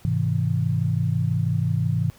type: chord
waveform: sine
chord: Ab augmented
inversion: none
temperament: just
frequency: 103.83 / 129.78 / 162.23 Hz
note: Ab2 / C3 / E3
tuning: 0 / -14 / -27 cents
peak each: -24 dBFS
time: 0.05-2.1 s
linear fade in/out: 0 ms
effects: pink hiss -53 dBFS RMS until 2.18 s